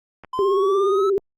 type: clicks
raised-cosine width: 0.5 ms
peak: -25 dBFS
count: 2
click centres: 0.237 / 0.247 s
type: exponential sweep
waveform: triangle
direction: up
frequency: 1014 to 1318.5 Hz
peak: -22 dBFS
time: 0.33-1.1 s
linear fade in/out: 5 ms
type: tone with vibrato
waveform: sine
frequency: 392 Hz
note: G4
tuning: in tune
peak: -16 dBFS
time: 0.39-1.18 s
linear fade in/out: 0 ms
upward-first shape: sine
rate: 17 Hz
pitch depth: 64 cents each way
effects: Opus 48 kbps